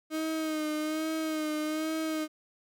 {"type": "tone with vibrato", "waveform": "35% pulse", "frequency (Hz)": 311.6, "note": "D#4", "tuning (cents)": 3, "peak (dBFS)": -28, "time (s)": [0.1, 2.28], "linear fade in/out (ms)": 50, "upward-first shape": "sine", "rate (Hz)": 1.2, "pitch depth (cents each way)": 37, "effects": []}